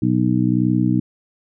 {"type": "harmonic tone", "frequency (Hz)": 61.74, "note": "B1", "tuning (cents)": 0, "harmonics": [2, 3, 4, 5], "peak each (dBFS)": [-20, -20, -20, -20], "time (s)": [0.02, 1], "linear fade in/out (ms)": 5, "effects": []}